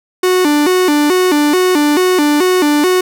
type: tone with vibrato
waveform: 45% pulse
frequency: 329.1 Hz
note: E4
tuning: 3 cents flat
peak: -9 dBFS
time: 0.23-3.01 s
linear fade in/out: 5 ms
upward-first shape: square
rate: 2.3 Hz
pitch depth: 190 cents each way
effects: none